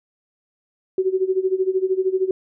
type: tone with tremolo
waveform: sine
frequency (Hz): 376.9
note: F#4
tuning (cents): +32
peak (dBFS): -14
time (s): 0.98-2.31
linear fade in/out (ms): 2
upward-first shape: sine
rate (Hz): 13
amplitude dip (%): 85
effects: none